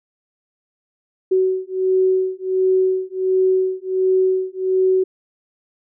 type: beating tone pair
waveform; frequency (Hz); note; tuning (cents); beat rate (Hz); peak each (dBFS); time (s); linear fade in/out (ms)
sine; 374.4 / 375.8; F#4 / F#4; +20 / +27; 1.4; -18; 1.31-5.04; 10
effects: none